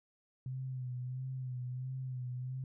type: tone with vibrato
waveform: sine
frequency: 127.8 Hz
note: C3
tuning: 40 cents flat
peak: -37 dBFS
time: 0.46-2.64 s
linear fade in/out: 2 ms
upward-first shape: sine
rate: 1.5 Hz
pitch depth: 45 cents each way
effects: none